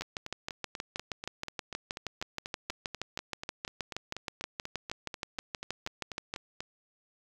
two click trains, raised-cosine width 0.2 ms, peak -21 / -17 dBFS, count 28 / 41, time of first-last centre 0.02-6.605 / 0.01-6.339 s, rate 4.1 / 6.32 Hz, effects 8-bit

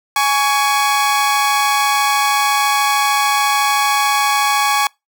sawtooth tone pair together, 833 / 1121.9 Hz, G#5 / C#6, +5 / +20 cents, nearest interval perfect fourth, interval 515 cents, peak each -12 dBFS, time 0.16-4.87 s, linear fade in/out 2 ms, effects noise-tail reverb RT60 0.2 s tail -25 dB re dry

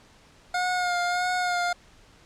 25% pulse tone with vibrato, 716 Hz, F5, 43 cents sharp, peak -20 dBFS, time 0.54-1.73 s, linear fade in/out 5 ms, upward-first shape sine, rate 1.6 Hz, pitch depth 29 cents each way, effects pink hiss -55 dBFS RMS until 2.25 s + low-pass 7000 Hz 12 dB/octave

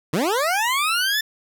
20% pulse linear sweep, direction up, 135.8 to 1781 Hz, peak -14 dBFS, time 0.13-1.21 s, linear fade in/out 5 ms, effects none

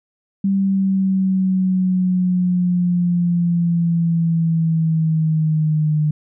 sine linear sweep, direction down, 196 to 151.4 Hz, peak -14 dBFS, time 0.44-6.11 s, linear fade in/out 5 ms, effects none

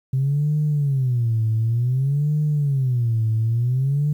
sine tone with vibrato, 129.3 Hz, C3, 20 cents flat, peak -16 dBFS, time 0.13-4.13 s, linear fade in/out 5 ms, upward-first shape sine, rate 0.55 Hz, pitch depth 270 cents each way, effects tanh soft clip ceiling -13 dBFS + 9-bit

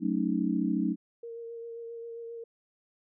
sine chord, D# half-diminished seventh, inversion first, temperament equal with one note detuned, 185 / 218.6 / 277.2 / 311.1 Hz, F#3 / A3 / C#4 / D#4, 0 / -11 / 0 / 0 cents, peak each -31 dBFS, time 0-0.96 s, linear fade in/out 50 ms
sine tone with vibrato, 463.6 Hz, A#4, 10 cents flat, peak -38 dBFS, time 1.23-2.44 s, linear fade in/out 5 ms, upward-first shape sine, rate 7.5 Hz, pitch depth 17 cents each way
effects none

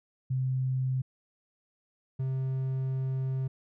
sine / triangle tone pair in turn, 130 / 131.97 Hz, C3 / C3, -11 / +15 cents, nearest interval unison, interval 26 cents, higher second, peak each -26 dBFS, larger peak neither, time 0.3-1.02 / 2.19-3.48 s, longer second, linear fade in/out 10 ms, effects none

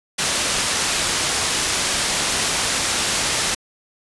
white low-pass noise, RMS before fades -21 dBFS, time 0.18-3.55 s, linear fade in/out 10 ms, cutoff 8100 Hz, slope 12 dB/octave, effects resampled to 24000 Hz

